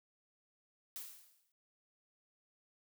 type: noise with exponential decay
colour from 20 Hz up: blue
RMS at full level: -43 dBFS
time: 0.96-1.52 s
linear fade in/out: 1 ms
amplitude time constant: 120 ms
effects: none